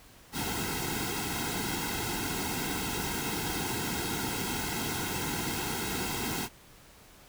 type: noise with comb filter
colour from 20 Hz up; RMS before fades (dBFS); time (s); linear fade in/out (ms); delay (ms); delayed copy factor
pink; -33; 0.32-6.49; 50; 1.7; -0.9
effects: pink hiss -55 dBFS RMS until 7.28 s